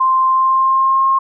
sine tone with pitch glide, 1046.5 to 1071.6 Hz, C6 to C6, 0 to +41 cents, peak -10 dBFS, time 0-1.19 s, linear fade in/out 10 ms, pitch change +41 cents, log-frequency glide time 0.27-1.07 s, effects none

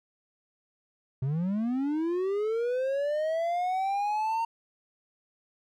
triangle linear sweep, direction up, 125.8 to 922 Hz, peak -24 dBFS, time 1.22-4.45 s, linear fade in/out 5 ms, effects none

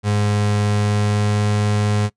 35% pulse tone with pitch glide, 103.7 to 104.36 Hz, G#2 to G#2, -2 to +9 cents, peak -14 dBFS, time 0.03-2.1 s, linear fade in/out 50 ms, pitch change +11 cents, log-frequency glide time 0.67-1.52 s, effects noise-tail reverb RT60 0.1 s tail -22 dB re dry + resampled to 22050 Hz

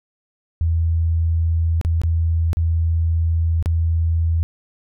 sine tone with dropouts, 82.41 Hz, E2, in tune, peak -15 dBFS, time 0.61-4.43 s, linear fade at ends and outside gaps 0 ms, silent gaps 1.813-1.849 / 2.016-2.035 / 2.531-2.57 / 3.626-3.659 s, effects none

